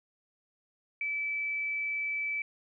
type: tone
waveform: sine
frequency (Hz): 2309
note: D7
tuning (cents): -30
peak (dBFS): -30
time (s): 1.01-2.42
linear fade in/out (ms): 2
effects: none